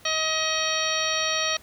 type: harmonic tone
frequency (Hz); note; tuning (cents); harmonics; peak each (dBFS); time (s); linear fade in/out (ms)
632; D#5; +27; 1 / 2 / 3 / 4 / 5 / 6 / 7 / 9; -31 / -31 / -31 / -31 / -31 / -31 / -31 / -31; 0.05-1.57; 5
effects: pink hiss -52 dBFS RMS until 1.62 s